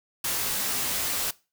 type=noise with comb filter; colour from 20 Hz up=white; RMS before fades=-28 dBFS; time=0.24-1.31 s; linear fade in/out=5 ms; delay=18 ms; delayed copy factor=-0.9; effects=noise-tail reverb RT60 0.3 s tail -21 dB re dry